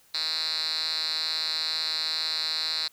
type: tone with band-pass filter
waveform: 5% pulse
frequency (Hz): 157.8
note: D#3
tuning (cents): +25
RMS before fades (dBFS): -29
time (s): 0.14-2.88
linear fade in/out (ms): 5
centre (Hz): 4100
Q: 9.1
effects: white hiss -60 dBFS RMS until 2.92 s